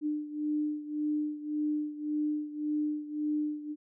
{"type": "beating tone pair", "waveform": "sine", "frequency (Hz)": [299.8, 301.6], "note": ["D4", "D4"], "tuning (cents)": [36, 46], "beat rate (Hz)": 1.8, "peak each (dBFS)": [-31, -35], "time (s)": [0.01, 3.76], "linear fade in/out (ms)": 50, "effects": []}